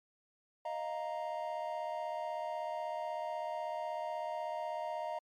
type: chord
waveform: triangle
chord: Eb suspended second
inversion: none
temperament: equal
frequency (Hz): 622.3 / 698.5 / 932.3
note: Eb5 / F5 / Bb5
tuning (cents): 0 / 0 / 0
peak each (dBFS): -38 / -39 / -39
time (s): 0.65-5.19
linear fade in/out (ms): 5
effects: MP3 96 kbps